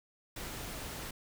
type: noise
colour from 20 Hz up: pink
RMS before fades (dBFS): -42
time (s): 0.36-1.11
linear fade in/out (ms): 5
effects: none